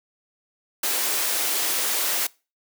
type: high-pass noise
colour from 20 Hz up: white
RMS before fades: -24 dBFS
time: 0.83-2.27 s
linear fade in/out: 5 ms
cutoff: 290 Hz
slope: 24 dB/octave
effects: noise-tail reverb RT60 0.3 s tail -23 dB re dry